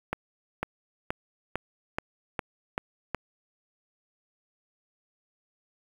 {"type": "accelerating click train", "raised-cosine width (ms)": 0.5, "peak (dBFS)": -13, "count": 8, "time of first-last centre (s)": [0.13, 3.147], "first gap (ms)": 500, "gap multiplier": 0.95, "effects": ["7-bit"]}